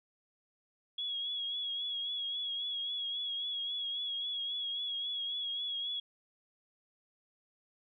sine tone with vibrato, 3336 Hz, G#7, 7 cents sharp, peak -34 dBFS, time 0.98-6 s, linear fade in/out 5 ms, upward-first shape triangle, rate 3.7 Hz, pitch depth 47 cents each way, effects none

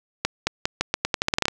accelerating click train, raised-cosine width 0.2 ms, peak -3 dBFS, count 14, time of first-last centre 0.25-1.482 s, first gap 220 ms, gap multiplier 0.84, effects none

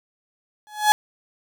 35% pulse tone with exponential growth, 845 Hz, G#5, 30 cents sharp, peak -7 dBFS, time 0.67-0.92 s, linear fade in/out 0 ms, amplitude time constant 54 ms, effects none

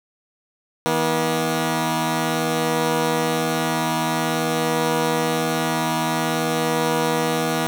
10% pulse tone pair together, 160.5 / 240.5 Hz, E3 / B3, -46 / -46 cents, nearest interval perfect fifth, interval 700 cents, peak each -14 dBFS, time 0.86-7.67 s, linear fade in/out 0 ms, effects none

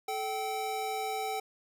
square tone pair together, 433.8 / 773 Hz, A4 / G5, -25 / -24 cents, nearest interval minor seventh, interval 1001 cents, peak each -38 / -34 dBFS, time 0.08-1.4 s, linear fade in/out 5 ms, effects none

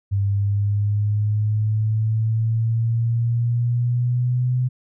sine exponential sweep, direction up, 99 to 126.6 Hz, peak -17 dBFS, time 0.11-4.69 s, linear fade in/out 20 ms, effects none

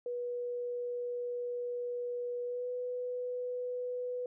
sine tone with pitch glide, 486.6 to 495.4 Hz, B4 to B4, -26 to +5 cents, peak -34 dBFS, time 0.06-4.26 s, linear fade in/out 2 ms, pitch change +31 cents, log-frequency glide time 2.44-2.68 s, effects none

